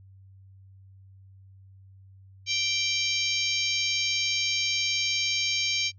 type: harmonic tone with a mistuned harmonic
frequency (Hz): 781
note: G5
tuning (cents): -7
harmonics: 3 / 4 / 5 / 6 / 7 / 8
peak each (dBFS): -30 / -31 / -32 / -33 / -33 / -34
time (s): 2.46-5.92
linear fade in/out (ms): 50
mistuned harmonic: 8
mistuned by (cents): +54
effects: noise-tail reverb RT60 0.1 s tail -26 dB re dry + added 96 Hz sine -49 dBFS peak until 5.98 s